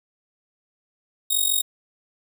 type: tone with amplitude modulation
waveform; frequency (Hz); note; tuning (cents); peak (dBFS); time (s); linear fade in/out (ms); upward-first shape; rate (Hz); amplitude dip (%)
5% pulse; 3750; A#7; +10; -8; 1.3-1.62; 10; sine; 46.7; 80
effects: none